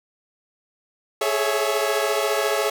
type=chord; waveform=sawtooth; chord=A major seventh; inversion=third; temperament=equal with one note detuned; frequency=415.3 / 429.7 / 554.4 / 659.3 Hz; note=G#4 / A4 / C#5 / E5; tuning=0 / -41 / 0 / 0 cents; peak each=-22 / -23 / -21 / -22 dBFS; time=1.21-2.7 s; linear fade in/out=5 ms; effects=none